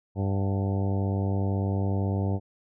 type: harmonic tone with a mistuned harmonic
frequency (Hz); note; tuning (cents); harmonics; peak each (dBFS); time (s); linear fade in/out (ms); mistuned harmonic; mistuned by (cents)
98; G2; 0; 1 / 2 / 3 / 4 / 5 / 6 / 7 / 8 / 9; -25 / -31 / -35 / -37 / -39 / -41 / -42 / -43 / -44; 0.15-2.4; 50; 8; -63
effects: none